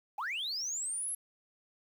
sine linear sweep, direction up, 740 to 11290 Hz, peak -32 dBFS, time 0.18-1.15 s, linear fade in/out 5 ms, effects tanh soft clip ceiling -31 dBFS + 10-bit

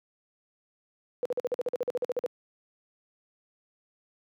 sine tone bursts, 493.9 Hz, B4, in tune, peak -25 dBFS, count 15, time 1.23-2.262 s, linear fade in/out 0 ms, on 24 ms, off 48 ms, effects high-pass 200 Hz 12 dB/octave

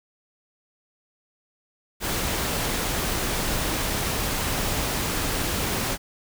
pink noise, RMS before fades -26 dBFS, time 2-5.98 s, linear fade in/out 50 ms, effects none

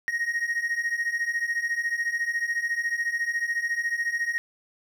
triangle beating tone pair, 1864.7 / 1878.7 Hz, A#6 / A#6, 0 / +13 cents, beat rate 14 Hz, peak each -28 / -25 dBFS, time 0.08-4.38 s, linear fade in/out 0 ms, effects none

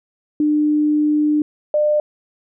sine tone pair in turn, 300 / 600 Hz, D4 / D5, +37 / +37 cents, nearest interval octave, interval 1200 cents, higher second, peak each -13 dBFS, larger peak neither, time 0.4-1.42 / 1.74-2 s, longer first, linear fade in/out 2 ms, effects none

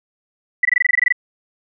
sine tone bursts, 1975.5 Hz, B6, in tune, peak -10 dBFS, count 12, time 0.63-1.125 s, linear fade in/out 5 ms, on 22 ms, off 21 ms, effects none

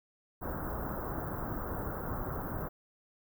pink band-stop noise, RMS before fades -37 dBFS, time 0.41-2.69 s, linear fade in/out 20 ms, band 1500 to 15000 Hz, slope 48 dB/octave, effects none

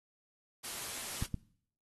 white noise, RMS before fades -41 dBFS, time 0.63-1.27 s, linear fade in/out 20 ms
clicks, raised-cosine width 5 ms, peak -22 dBFS, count 2, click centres 1.225 / 1.343 s
effects noise-tail reverb RT60 0.6 s tail -21 dB re dry + AAC 32 kbps

